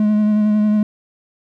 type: tone with vibrato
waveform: triangle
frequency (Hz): 211.4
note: G#3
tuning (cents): +31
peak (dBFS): -10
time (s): 0-0.83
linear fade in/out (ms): 2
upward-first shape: sine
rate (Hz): 11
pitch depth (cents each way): 18
effects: none